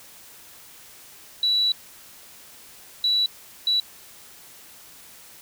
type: tone bursts at uneven times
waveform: sine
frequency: 3934 Hz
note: B7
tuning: 7 cents flat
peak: -18 dBFS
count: 3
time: 1.43-1.72 / 3.04-3.26 / 3.67-3.8 s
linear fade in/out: 2 ms
effects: white hiss -47 dBFS RMS until 5.41 s